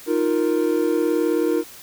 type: chord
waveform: triangle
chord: Eb suspended second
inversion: none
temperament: just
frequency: 311.1 / 350 / 466.7 Hz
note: Eb4 / F4 / Bb4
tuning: 0 / +4 / +2 cents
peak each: -20 dBFS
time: 0.06-1.64 s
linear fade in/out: 50 ms
effects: white hiss -42 dBFS RMS until 1.82 s